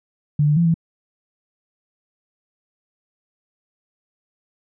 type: tone with pitch steps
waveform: sine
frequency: 147.8 / 148.9 / 169.7 / 165.1 Hz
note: D3 / D3 / F3 / E3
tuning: +11 / +24 / -49 / +3 cents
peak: -13 dBFS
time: 0.39-0.742 s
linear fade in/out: 5 ms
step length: 88 ms
effects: none